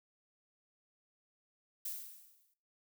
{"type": "noise with exponential decay", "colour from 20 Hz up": "violet", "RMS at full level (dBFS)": -38, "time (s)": [1.85, 2.54], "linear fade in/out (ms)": 5, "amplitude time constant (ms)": 150, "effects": ["noise-tail reverb RT60 0.4 s tail -17 dB re dry"]}